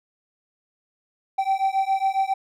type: beating tone pair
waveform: triangle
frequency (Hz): 771 / 778.3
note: G5 / G5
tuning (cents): -29 / -13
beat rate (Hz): 7.3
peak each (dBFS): -21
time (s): 1.38-2.34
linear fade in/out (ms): 10
effects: none